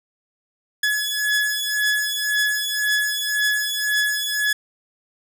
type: beating tone pair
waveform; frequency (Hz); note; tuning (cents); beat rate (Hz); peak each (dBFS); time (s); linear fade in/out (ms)
sawtooth; 1697 / 1698.9; G#6 / G#6; +37 / +39; 1.9; -19; 0.83-4.53; 5
effects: none